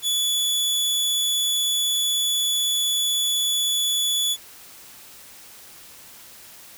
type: tone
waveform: sawtooth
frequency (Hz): 3434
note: A7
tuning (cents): -43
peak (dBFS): -17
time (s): 0.02-4.37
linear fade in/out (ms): 50
effects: white hiss -45 dBFS RMS until 6.77 s